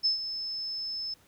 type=tone with ADSR envelope; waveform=sine; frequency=5240 Hz; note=E8; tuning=11 cents flat; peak=-21 dBFS; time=0.03-1.14 s; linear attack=25 ms; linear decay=120 ms; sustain=-11 dB; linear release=4 ms; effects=pink hiss -62 dBFS RMS until 1.27 s